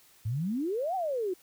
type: exponential two-way sweep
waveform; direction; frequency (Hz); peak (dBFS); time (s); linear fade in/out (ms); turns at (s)
sine; up then down; 100.8 to 784 to 349.2; -28; 0.25-1.34; 10; 0.95
effects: white hiss -60 dBFS RMS until 1.42 s